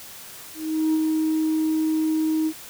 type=tone with ADSR envelope; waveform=sine; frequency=314.7 Hz; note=D#4; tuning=20 cents sharp; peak=-15 dBFS; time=0.54-2.53 s; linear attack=400 ms; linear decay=36 ms; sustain=-3 dB; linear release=62 ms; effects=tanh soft clip ceiling -16 dBFS + white hiss -41 dBFS RMS until 2.69 s